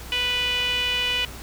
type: tone with band-pass filter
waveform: sawtooth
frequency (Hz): 493.9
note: B4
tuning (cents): 0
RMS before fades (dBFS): -24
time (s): 0.12-1.25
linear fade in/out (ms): 2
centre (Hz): 2800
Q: 7.5
effects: added 60 Hz sine -39 dBFS peak until 1.42 s + pink hiss -40 dBFS RMS until 1.42 s